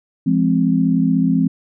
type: chord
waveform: sine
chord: F minor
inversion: none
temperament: equal with one note detuned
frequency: 171.32 / 207.7 / 261.6 Hz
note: F3 / Ab3 / C4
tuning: -33 / 0 / 0 cents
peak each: -17 / -19 / -16 dBFS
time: 0.26-1.48 s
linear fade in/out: 10 ms
effects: none